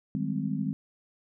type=chord; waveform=sine; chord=Ab major seventh; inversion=second; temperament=just; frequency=155.74 / 194.67 / 207.7 / 259.6 Hz; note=Eb3 / G3 / Ab3 / C4; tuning=+2 / -12 / 0 / -13 cents; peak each=-33 dBFS; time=0.15-0.73 s; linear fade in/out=0 ms; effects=none